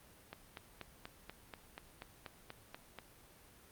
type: click train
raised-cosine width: 0.3 ms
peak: -29 dBFS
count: 12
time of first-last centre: 0.33-2.987 s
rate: 4.14 Hz
effects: pink hiss -61 dBFS RMS until 3.71 s + Opus 32 kbps